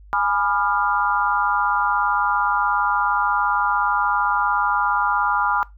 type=chord; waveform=sine; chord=G# diminished seventh; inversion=none; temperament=equal with one note detuned; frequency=830.6 / 987.8 / 1203.5 / 1396.9 Hz; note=G#5 / B5 / D6 / F6; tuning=0 / 0 / +42 / 0 cents; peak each=-23 dBFS; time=0.13-5.63 s; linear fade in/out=0 ms; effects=noise-tail reverb RT60 0.2 s tail -20 dB re dry + added 50 Hz sine -42 dBFS peak until 5.77 s